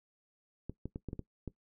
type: clicks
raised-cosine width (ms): 3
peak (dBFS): -26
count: 7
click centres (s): 0.696 / 0.856 / 0.959 / 1.087 / 1.131 / 1.193 / 1.477
effects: noise-tail reverb RT60 0.1 s tail -18 dB re dry